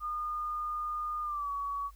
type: tone with pitch glide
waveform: sine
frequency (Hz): 1218 to 1129.9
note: D#6 to C#6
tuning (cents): -37 to +33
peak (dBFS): -32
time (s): 0-1.91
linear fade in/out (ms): 50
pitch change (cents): -130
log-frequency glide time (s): 1.22-1.51
effects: added 50 Hz sine -51 dBFS peak until 1.95 s + white hiss -67 dBFS RMS until 1.95 s